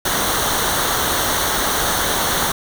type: noise with comb filter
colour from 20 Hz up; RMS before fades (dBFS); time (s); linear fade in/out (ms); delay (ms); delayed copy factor
pink; -19; 0.05-2.52; 5; 0.4; -0.65
effects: none